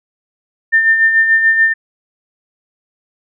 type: tone with tremolo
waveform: sine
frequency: 1800 Hz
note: A6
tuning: 39 cents sharp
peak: -6 dBFS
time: 0.72-1.74 s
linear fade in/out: 20 ms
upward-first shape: sine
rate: 6.9 Hz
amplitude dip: 50%
effects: none